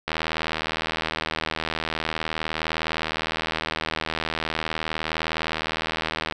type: click train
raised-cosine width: 0.3 ms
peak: -9 dBFS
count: 498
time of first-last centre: 0.08-6.324 s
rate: 79.6 Hz
effects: none